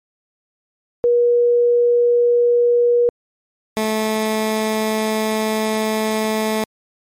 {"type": "tone pair in turn", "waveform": ["sine", "15% pulse"], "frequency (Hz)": [480, 217.7], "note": ["B4", "A3"], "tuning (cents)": [-49, -18], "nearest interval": "octave + major second", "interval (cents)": 1369, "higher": "first", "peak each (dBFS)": [-11, -11], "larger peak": "neither", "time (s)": [[1.04, 3.09], [3.77, 6.64]], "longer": "second", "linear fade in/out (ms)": 0, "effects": ["MP3 64 kbps"]}